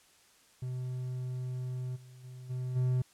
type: tone with level steps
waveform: triangle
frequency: 126.9 Hz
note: B2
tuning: 47 cents sharp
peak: -32 / -48 / -42 / -31 / -24 dBFS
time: 0.62-3.02 s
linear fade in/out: 5 ms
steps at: 1.95 / 2.23 / 2.49 / 2.75 s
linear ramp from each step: 20 ms
effects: white hiss -63 dBFS RMS until 3.13 s + low-pass 10000 Hz 12 dB/octave